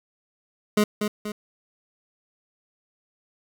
25% pulse tone with echo, 209.8 Hz, G#3, 18 cents sharp, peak -13 dBFS, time 0.77-0.84 s, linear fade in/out 5 ms, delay 240 ms, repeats 2, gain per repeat -6 dB, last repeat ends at 1.32 s, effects 9-bit

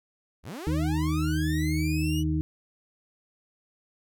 sawtooth linear sweep, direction up, 43.65 to 2974 Hz, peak -32 dBFS, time 0.43-2.24 s, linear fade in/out 50 ms
harmonic tone, 77.78 Hz, D#2, in tune, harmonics 1 / 2 / 4, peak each -28 / -28 / -28 dBFS, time 0.67-2.41 s, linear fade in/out 0 ms
effects none

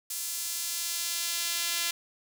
sawtooth tone with high-pass filter sweep, 341 Hz, F4, 41 cents flat, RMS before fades -32 dBFS, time 0.1-1.91 s, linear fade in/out 5 ms, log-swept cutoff 7400 to 3000 Hz, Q 0.79, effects none

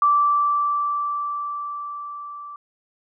sine tone with level ramp, 1166 Hz, D6, 13 cents flat, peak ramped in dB -13 to -34 dBFS, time 0.02-2.56 s, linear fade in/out 2 ms, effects none

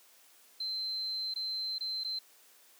sine tone with dropouts, 4100 Hz, C8, 36 cents flat, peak -33 dBFS, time 0.6-2.19 s, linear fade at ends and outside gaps 5 ms, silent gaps 1.34-1.359 / 1.784-1.807 / 2.037-2.046 s, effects white hiss -61 dBFS RMS until 2.79 s + high-pass 300 Hz 12 dB/octave

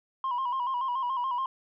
sine tone with vibrato, 1016 Hz, B5, 49 cents sharp, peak -25 dBFS, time 0.24-1.46 s, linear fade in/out 2 ms, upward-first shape square, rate 7 Hz, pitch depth 75 cents each way, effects tanh soft clip ceiling -25 dBFS

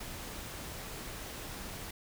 pink noise, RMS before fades -43 dBFS, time 0-1.91 s, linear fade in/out 5 ms, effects none

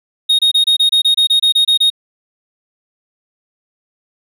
triangle tone bursts, 3729 Hz, A#7, in tune, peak -7 dBFS, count 13, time 0.29-1.902 s, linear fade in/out 10 ms, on 100 ms, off 26 ms, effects none

